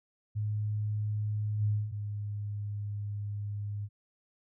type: tone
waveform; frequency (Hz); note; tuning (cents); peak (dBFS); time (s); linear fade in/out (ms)
sine; 105.6; G#2; +29; -29; 0.35-1.93; 20
type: tone with pitch glide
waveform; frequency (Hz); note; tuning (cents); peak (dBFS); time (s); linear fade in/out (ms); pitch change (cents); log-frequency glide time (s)
sine; 103.83 to 102.87; G#2 to G#2; 0 to -16; -33; 1.58-3.89; 50; -16; 1.76-3.07
effects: none